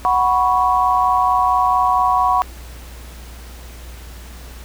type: chord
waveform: sine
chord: F# suspended fourth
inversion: none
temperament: equal with one note detuned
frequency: 740 / 984.3 / 1108.7 Hz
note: F#5 / B5 / C#6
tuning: 0 / -6 / 0 cents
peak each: -17 dBFS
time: 0.05-2.42 s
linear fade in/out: 0 ms
effects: added 60 Hz sine -34 dBFS peak until 4.64 s + pink hiss -41 dBFS RMS until 4.64 s